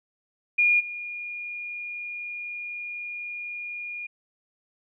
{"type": "tone with level steps", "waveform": "sine", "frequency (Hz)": 2428, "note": "D#7", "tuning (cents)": -43, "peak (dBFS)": [-17, -32], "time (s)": [0.58, 4.07], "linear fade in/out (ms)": 10, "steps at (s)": 0.79, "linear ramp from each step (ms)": 20, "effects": []}